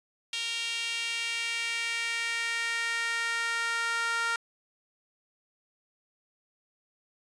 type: tone with high-pass filter sweep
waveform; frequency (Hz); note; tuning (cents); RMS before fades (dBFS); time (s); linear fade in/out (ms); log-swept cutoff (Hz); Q
sawtooth; 463; A#4; -12; -31; 0.33-4.36; 2; 3000 to 1400; 2.8
effects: resampled to 22050 Hz